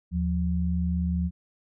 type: tone pair together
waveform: sine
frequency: 77.78 / 176.79 Hz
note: D#2 / F3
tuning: 0 / +21 cents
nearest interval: octave + major second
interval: 1421 cents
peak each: -26 dBFS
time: 0.11-1.31 s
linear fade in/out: 50 ms
effects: none